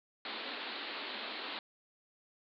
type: band-pass noise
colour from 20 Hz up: white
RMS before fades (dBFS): -42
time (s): 0.25-1.59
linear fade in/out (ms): 2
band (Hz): 210 to 4400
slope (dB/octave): 96
effects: none